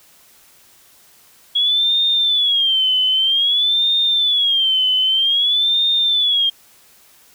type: tone with vibrato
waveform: sine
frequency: 3322 Hz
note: G#7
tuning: in tune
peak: -13 dBFS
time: 1.55-6.5 s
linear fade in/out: 10 ms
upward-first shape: sine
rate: 0.52 Hz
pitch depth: 160 cents each way
effects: white hiss -50 dBFS RMS until 7.34 s